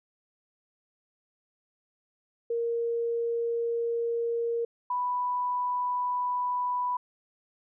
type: tone pair in turn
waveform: sine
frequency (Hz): 466.6 / 988.7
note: A#4 / B5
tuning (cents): +2 / +2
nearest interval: octave + minor second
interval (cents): 1300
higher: second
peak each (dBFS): -26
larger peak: neither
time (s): 2.5-4.65 / 4.9-6.97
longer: first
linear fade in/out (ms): 5
effects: none